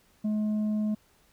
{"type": "tone with tanh clipping", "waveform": "sine", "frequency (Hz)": 212.8, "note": "G#3", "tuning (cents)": 42, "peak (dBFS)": -26, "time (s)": [0.24, 0.95], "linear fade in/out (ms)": 10, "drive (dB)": 4, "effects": ["pink hiss -64 dBFS RMS until 1.32 s"]}